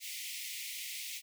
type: high-pass noise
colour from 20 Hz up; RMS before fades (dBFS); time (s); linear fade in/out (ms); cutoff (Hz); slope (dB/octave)
pink; -42; 0-1.22; 50; 2000; 96
effects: none